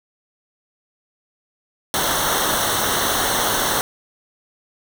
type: noise with comb filter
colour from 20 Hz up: pink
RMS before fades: -20 dBFS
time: 1.94-3.81 s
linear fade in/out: 0 ms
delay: 0.41 ms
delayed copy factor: -0.8
effects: none